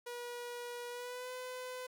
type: tone with pitch glide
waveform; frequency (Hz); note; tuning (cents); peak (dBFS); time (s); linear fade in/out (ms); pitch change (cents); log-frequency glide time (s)
sawtooth; 482.9 to 505.7; B4 to B4; -39 to +41; -38; 0.06-1.87; 10; +80; 0.89-1.31
effects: 11-bit